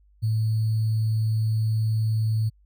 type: tone with sample-and-hold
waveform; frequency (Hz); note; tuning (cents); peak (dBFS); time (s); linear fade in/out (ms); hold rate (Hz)
sine; 110.1; A2; +2; -20; 0.22-2.5; 20; 4410
effects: added 50 Hz sine -55 dBFS peak until 2.65 s